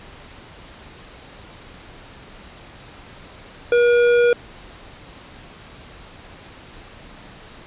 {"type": "tone with hard clipping", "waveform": "sine", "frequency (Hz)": 479.4, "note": "A#4", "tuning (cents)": 48, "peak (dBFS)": -14, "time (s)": [3.72, 4.33], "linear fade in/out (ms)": 2, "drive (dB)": 11, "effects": ["pink hiss -42 dBFS RMS until 7.66 s", "resampled to 8000 Hz"]}